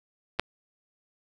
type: clicks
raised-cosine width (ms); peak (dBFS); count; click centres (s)
0.3; -30 / -7; 2; 0.389 / 0.396
effects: none